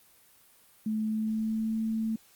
sine tone with pitch glide, 217.1 to 221.9 Hz, A3 to A3, -23 to +15 cents, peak -27 dBFS, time 0.86-2.16 s, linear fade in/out 5 ms, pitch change +38 cents, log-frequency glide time 1.03-1.77 s, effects white hiss -60 dBFS RMS until 2.35 s + Opus 32 kbps

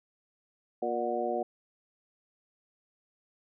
harmonic tone with a mistuned harmonic, 118.5 Hz, A#2, 29 cents sharp, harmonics 2 / 3 / 4 / 5 / 6, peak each -39 / -35 / -35 / -34 / -33 dBFS, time 0.82-1.43 s, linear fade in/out 5 ms, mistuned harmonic 6, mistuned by +50 cents, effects none

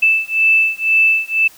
sine beating tone pair, 2637 / 2639 Hz, E7 / E7, 0 / +1 cents, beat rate 2 Hz, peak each -14 dBFS, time 0.02-1.48 s, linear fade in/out 10 ms, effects white hiss -44 dBFS RMS until 1.57 s

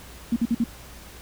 sine tone bursts, 233.1 Hz, A#3, in tune, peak -18 dBFS, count 4, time 0.32-0.641 s, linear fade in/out 5 ms, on 42 ms, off 51 ms, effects added 60 Hz sine -45 dBFS peak until 1.21 s + pink hiss -45 dBFS RMS until 1.21 s

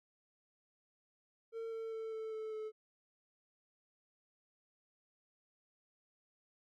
triangle tone with pitch steps, 453.8 / 449.6 / 445.5 / 441.4 / 437.3 / 433.3 Hz, A#4 / A4 / A4 / A4 / A4 / A4, -47 / +37 / +22 / +5 / -11 / -27 cents, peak -38 dBFS, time 1.52-2.72 s, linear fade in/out 50 ms, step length 200 ms, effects none

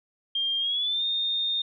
sine tone with pitch glide, 3201 to 3656 Hz, G7 to A#7, +36 to -34 cents, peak -24 dBFS, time 0.35-1.62 s, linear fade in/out 5 ms, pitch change +230 cents, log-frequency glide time 0.59-1.04 s, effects none

